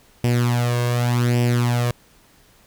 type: tone with flanger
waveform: sawtooth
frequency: 121 Hz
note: B2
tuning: 35 cents flat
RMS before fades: -19 dBFS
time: 0.24-1.91 s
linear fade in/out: 0 ms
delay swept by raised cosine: 0.37 to 1.87 ms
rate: 0.86 Hz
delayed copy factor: +0.7
effects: pink hiss -54 dBFS RMS until 2.66 s